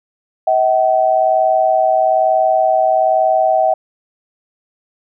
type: tone pair together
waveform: sine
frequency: 640 / 761.1 Hz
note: D#5 / F#5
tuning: +49 / +49 cents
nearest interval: minor third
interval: 300 cents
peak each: -13 dBFS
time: 0.47-3.74 s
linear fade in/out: 5 ms
effects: none